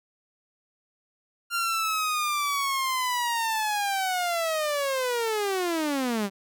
sawtooth linear sweep, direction down, 1396.9 to 190.7 Hz, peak -21 dBFS, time 1.5-6.3 s, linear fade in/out 50 ms, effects none

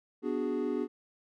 triangle chord, G# half-diminished seventh, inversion first, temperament equal, 246.9 / 293.7 / 370 / 415.3 Hz, B3 / D4 / F#4 / G#4, 0 / 0 / 0 / 0 cents, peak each -33 dBFS, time 0.22-0.88 s, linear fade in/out 50 ms, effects none

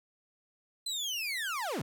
30% pulse linear sweep, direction down, 4100 to 87.31 Hz, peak -30 dBFS, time 0.86-1.82 s, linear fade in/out 5 ms, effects none

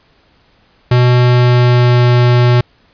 square tone with pitch glide, 123.47 to 122.26 Hz, B2 to B2, 0 to -17 cents, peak -7 dBFS, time 0.91-2.61 s, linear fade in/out 5 ms, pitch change -17 cents, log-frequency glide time 1.1-2.05 s, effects pink hiss -52 dBFS RMS until 2.93 s + resampled to 11025 Hz

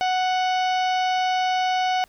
harmonic tone, 740 Hz, F#5, in tune, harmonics 1 / 2 / 3 / 4 / 5 / 6 / 7 / 8, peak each -20 / -32 / -32 / -32 / -39 / -40 / -41 / -43 dBFS, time 0.01-2.04 s, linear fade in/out 0 ms, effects pink hiss -58 dBFS RMS until 2.08 s

